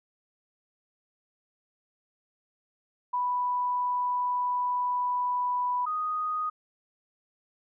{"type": "tone pair in turn", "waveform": "sine", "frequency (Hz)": [987.8, 1243.5], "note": ["B5", "D#6"], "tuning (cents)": [0, -1], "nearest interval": "major third", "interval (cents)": 399, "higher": "second", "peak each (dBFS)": [-25, -27], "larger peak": "first", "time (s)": [[3.13, 5.86], [5.86, 6.5]], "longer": "first", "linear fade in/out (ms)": 10, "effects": []}